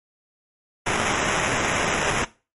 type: noise with sample-and-hold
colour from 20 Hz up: white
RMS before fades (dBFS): -23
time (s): 0.86-2.25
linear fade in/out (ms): 10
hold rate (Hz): 4410
effects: noise-tail reverb RT60 0.3 s tail -18 dB re dry + MP3 48 kbps